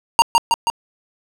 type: tone with echo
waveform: square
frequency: 932.3 Hz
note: A#5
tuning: in tune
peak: -7 dBFS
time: 0.19-0.22 s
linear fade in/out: 0 ms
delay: 160 ms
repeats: 3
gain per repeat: -3 dB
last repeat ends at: 0.7 s
effects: low-pass 12000 Hz 12 dB/octave + 7-bit